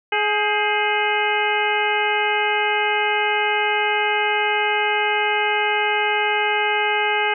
harmonic tone with a mistuned harmonic, 420 Hz, G#4, 19 cents sharp, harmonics 1 / 2 / 3 / 4 / 5 / 6 / 7, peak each -25 / -22 / -30 / -25 / -24 / -26 / -28 dBFS, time 0.12-7.34 s, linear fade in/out 5 ms, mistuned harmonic 4, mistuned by -84 cents, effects none

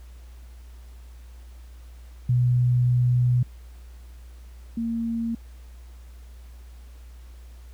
sine tone pair in turn, 123.47 / 229.9 Hz, B2 / A#3, 0 / -24 cents, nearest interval major seventh, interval 1076 cents, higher second, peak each -17 / -24 dBFS, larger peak first, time 2.29-3.43 / 4.77-5.35 s, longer first, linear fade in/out 5 ms, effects added 60 Hz sine -41 dBFS peak until 7.73 s + pink hiss -58 dBFS RMS until 7.73 s

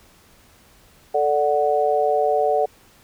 sine chord, D major, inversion second, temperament equal, 440 / 587.3 / 740 Hz, A4 / D5 / F#5, 0 / 0 / 0 cents, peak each -21 / -21 / -20 dBFS, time 1.14-2.66 s, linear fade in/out 10 ms, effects pink hiss -53 dBFS RMS until 3.03 s

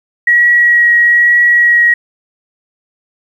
sine tone with vibrato, 1910 Hz, A#6, 42 cents sharp, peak -5 dBFS, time 0.27-1.94 s, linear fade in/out 5 ms, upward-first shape triangle, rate 1.1 Hz, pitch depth 12 cents each way, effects 7-bit

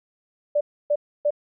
sine tone bursts, 587.3 Hz, D5, in tune, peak -17 dBFS, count 3, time 0.55-1.307 s, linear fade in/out 10 ms, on 59 ms, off 290 ms, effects none

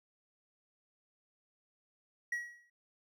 triangle tone with exponential decay, 1914 Hz, A#6, 45 cents sharp, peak -29 dBFS, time 2.32-2.7 s, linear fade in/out 5 ms, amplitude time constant 81 ms, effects none

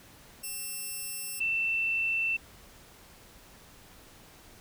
5% pulse / sine tone pair in turn, 2700 / 2677 Hz, E7 / E7, +41 / +26 cents, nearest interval unison, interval 15 cents, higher first, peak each -26 dBFS, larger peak neither, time 0.43-1.4 / 1.4-2.37 s, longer neither, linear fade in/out 10 ms, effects pink hiss -54 dBFS RMS until 4.6 s

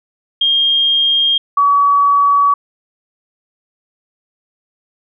sine tone pair in turn, 3222 / 1135.9 Hz, G7 / C#6, +47 / +42 cents, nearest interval octave + tritone, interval 1805 cents, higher first, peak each -10 / -8 dBFS, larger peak second, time 0.41-1.38 / 1.57-2.54 s, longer neither, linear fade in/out 5 ms, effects none

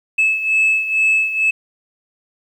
sine beating tone pair, 2604 / 2606.2 Hz, E7 / E7, -22 / -20 cents, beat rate 2.2 Hz, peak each -13 / -18 dBFS, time 0.18-1.51 s, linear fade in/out 10 ms, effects tanh soft clip ceiling -9 dBFS + 8-bit

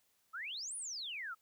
sine exponential two-way sweep, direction up then down, 1244.5 to 10100 to 1244.5 Hz, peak -40 dBFS, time 0.33-1.35 s, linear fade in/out 20 ms, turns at 0.76 s, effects white hiss -75 dBFS RMS until 1.41 s

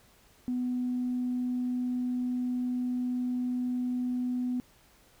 sine tone, 248.8 Hz, B3, 13 cents sharp, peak -27 dBFS, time 0.48-4.6 s, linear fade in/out 0 ms, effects tanh soft clip ceiling -23 dBFS + pink hiss -61 dBFS RMS until 5.2 s

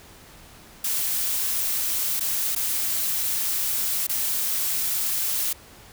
blue noise with dropouts, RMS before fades -25 dBFS, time 0.84-5.53 s, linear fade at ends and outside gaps 5 ms, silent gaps 2.197-2.206 / 2.551-2.56 / 4.069-4.093 s, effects pink hiss -48 dBFS RMS until 5.92 s

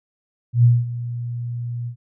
sine tone with ADSR envelope, 119.8 Hz, A#2, 48 cents sharp, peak -8 dBFS, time 0.53-1.96 s, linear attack 110 ms, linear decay 210 ms, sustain -16 dB, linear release 88 ms, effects none

